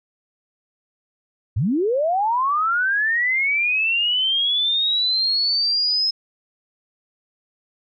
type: linear sweep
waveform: sine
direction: up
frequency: 82.4 to 5170 Hz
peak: -17 dBFS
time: 1.56-6.11 s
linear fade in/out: 10 ms
effects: none